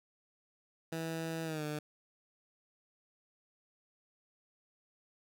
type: tone with pitch glide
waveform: 15% pulse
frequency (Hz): 163.1 to 150.43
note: E3 to D3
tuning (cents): -18 to +42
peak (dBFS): -30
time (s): 0.92-1.79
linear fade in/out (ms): 5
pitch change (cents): -140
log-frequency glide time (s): 1.44-1.64
effects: none